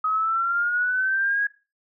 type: exponential sweep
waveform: sine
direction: up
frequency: 1262 to 1661.2 Hz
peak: -20 dBFS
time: 0.04-1.47 s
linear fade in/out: 5 ms
effects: noise-tail reverb RT60 0.3 s tail -18 dB re dry